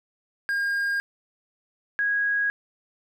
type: tone pair in turn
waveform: triangle / sine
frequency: 1617 / 1650 Hz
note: G#6 / G#6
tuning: -47 / -12 cents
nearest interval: unison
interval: 35 cents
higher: second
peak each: -21 dBFS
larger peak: neither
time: 0.49-1 / 1.99-2.5 s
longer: neither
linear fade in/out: 0 ms
effects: none